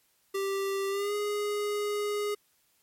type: tone with pitch glide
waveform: square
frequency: 392 to 414.1 Hz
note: G4 to G#4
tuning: 0 to -5 cents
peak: -29 dBFS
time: 0.34-2.35 s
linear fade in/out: 10 ms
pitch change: +95 cents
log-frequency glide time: 0.89-1.14 s
effects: white hiss -69 dBFS RMS until 2.82 s + MP3 64 kbps